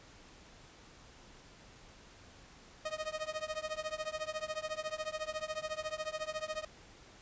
sawtooth tone with tremolo, 622.3 Hz, D#5, in tune, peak -29 dBFS, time 2.85-6.65 s, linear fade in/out 5 ms, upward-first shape triangle, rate 14 Hz, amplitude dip 100%, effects pink hiss -57 dBFS RMS until 7.21 s + resampled to 16000 Hz

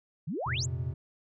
sine exponential sweep, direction up, 130.9 to 7902 Hz, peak -31 dBFS, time 0.27-0.66 s, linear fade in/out 10 ms
triangle chord, F suspended fourth, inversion none, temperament equal, 87.31 / 116.54 / 130.81 Hz, F2 / Bb2 / C3, 0 / 0 / 0 cents, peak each -34 / -34 / -32 dBFS, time 0.46-0.94 s, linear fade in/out 10 ms
effects none

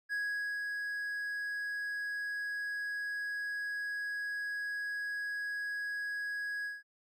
triangle tone with ADSR envelope, 1661.2 Hz, G#6, in tune, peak -30 dBFS, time 0.09-6.83 s, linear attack 38 ms, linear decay 480 ms, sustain -3 dB, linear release 180 ms, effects Opus 48 kbps

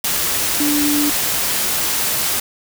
sine tone in noise, 293.7 Hz, D4, in tune, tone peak -16 dBFS, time 0.6-1.1 s, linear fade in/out 5 ms, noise white, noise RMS -19 dBFS, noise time 0.04-2.4 s, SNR 0 dB, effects none

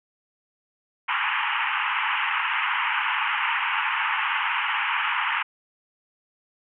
pink band-pass noise, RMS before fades -25 dBFS, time 1.08-5.43 s, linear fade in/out 10 ms, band 850 to 3000 Hz, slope 96 dB/octave, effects none

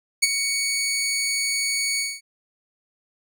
15% pulse tone with ADSR envelope, 2236 Hz, C#7, 14 cents sharp, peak -6 dBFS, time 0.22-2.21 s, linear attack 14 ms, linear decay 28 ms, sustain -9 dB, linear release 220 ms, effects none

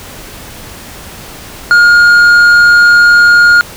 sine tone with tanh clipping, 1422 Hz, F6, 31 cents sharp, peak -3 dBFS, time 1.71-3.61 s, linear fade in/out 0 ms, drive 6 dB, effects pink hiss -29 dBFS RMS until 3.76 s

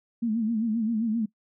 sine tone with vibrato, 223.9 Hz, A3, 30 cents sharp, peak -23 dBFS, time 0.22-1.26 s, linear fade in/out 10 ms, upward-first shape sine, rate 7.6 Hz, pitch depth 92 cents each way, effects noise-tail reverb RT60 0.1 s tail -20 dB re dry

